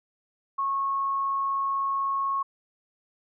sine tone, 1096 Hz, C#6, 20 cents flat, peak -24 dBFS, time 0.58-2.43 s, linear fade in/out 10 ms, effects none

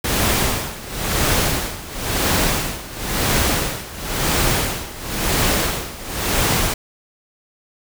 pink noise with tremolo, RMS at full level -17 dBFS, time 0.04-6.74 s, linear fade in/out 5 ms, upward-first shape sine, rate 0.97 Hz, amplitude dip 85%, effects none

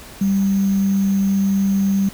sine tone with sample-and-hold, 196 Hz, G3, in tune, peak -14 dBFS, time 0.21-2.09 s, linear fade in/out 5 ms, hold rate 6300 Hz, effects pink hiss -39 dBFS RMS until 2.13 s

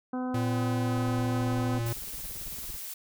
harmonic tone, 253.4 Hz, B3, 45 cents sharp, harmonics 1 / 2 / 3 / 4 / 5 / 6, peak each -30 / -39 / -39 / -44 / -45 / -49 dBFS, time 0.13-1.79 s, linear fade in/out 5 ms
square tone with pitch glide, 114.9 to 116.03 Hz, A#2 to A#2, -25 to -8 cents, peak -29 dBFS, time 0.34-1.93 s, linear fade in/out 5 ms, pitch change +17 cents, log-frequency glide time 0.87-1.56 s
brown noise with tremolo, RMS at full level -42 dBFS, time 0.96-2.79 s, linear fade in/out 50 ms, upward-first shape sine, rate 18 Hz, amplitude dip 90%
blue noise, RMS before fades -39 dBFS, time 1.86-2.94 s, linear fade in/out 5 ms
effects none

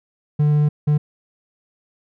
triangle tone bursts at uneven times, 148.8 Hz, D3, 23 cents sharp, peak -11 dBFS, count 2, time 0.39-0.69 / 0.87-0.98 s, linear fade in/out 10 ms, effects none

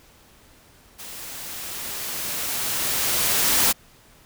white noise with level ramp, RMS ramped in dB -38 to -18 dBFS, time 0.98-3.73 s, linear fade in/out 20 ms, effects pink hiss -53 dBFS RMS until 4.25 s

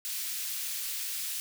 white high-pass noise, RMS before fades -35 dBFS, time 0.05-1.4 s, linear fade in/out 0 ms, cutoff 2400 Hz, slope 12 dB/octave, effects none

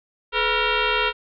sine tone with frequency modulation, 893 Hz, A5, 25 cents sharp, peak -18 dBFS, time 0.32-1.13 s, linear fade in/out 50 ms, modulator 465 Hz, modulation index 5.5, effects none

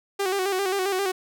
sawtooth tone with vibrato, 384.6 Hz, G4, 33 cents flat, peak -19 dBFS, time 0.19-1.12 s, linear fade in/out 10 ms, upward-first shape square, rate 7.5 Hz, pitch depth 61 cents each way, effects none

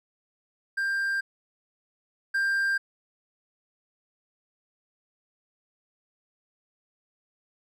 triangle tone pair in turn, 1589 / 1589 Hz, G6 / G6, +23 / +23 cents, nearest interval unison, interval 0 cents, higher neither, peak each -23 / -21 dBFS, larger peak second, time 0.77-1.21 / 2.34-2.78 s, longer neither, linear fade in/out 10 ms, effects none

